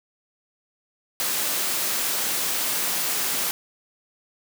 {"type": "high-pass noise", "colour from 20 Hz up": "white", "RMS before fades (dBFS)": -25, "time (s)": [1.2, 3.51], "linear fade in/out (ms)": 0, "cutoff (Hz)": 180, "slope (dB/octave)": 12, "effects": []}